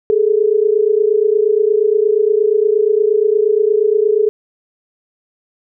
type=tone pair together; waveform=sine; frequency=411.5 / 440 Hz; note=G#4 / A4; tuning=-16 / 0 cents; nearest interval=minor second; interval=116 cents; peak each=-13 dBFS; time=0.1-4.29 s; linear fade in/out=0 ms; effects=none